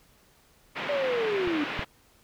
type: band-pass noise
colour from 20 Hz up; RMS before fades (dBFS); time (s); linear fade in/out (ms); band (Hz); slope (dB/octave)
white; -34; 0.75-1.85; 20; 140 to 2800; 24
type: linear sweep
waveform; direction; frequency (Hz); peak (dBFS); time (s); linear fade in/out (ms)
sine; down; 587.3 to 283.5; -25; 0.89-1.64; 2
type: clicks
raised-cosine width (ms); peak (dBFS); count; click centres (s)
5; -27 / -21; 2; 1.475 / 1.793
effects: pink hiss -61 dBFS RMS until 2.23 s